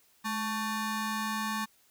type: ring-modulated tone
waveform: 25% pulse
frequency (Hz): 664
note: E5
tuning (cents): +12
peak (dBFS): -24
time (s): 0.24-1.66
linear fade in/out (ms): 20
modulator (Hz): 450
effects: white hiss -65 dBFS RMS until 1.9 s